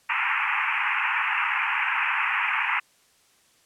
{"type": "band-pass noise", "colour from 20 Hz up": "white", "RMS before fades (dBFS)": -25, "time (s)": [0.09, 2.8], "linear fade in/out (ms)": 10, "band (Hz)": [830, 2700], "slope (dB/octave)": 96, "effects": ["white hiss -61 dBFS RMS until 3.65 s", "low-pass 10000 Hz 12 dB/octave"]}